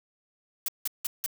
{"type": "noise bursts", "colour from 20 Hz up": "blue", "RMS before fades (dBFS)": -29, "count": 4, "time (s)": [0.66, 1.262], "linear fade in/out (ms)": 2, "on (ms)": 23, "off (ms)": 170, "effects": []}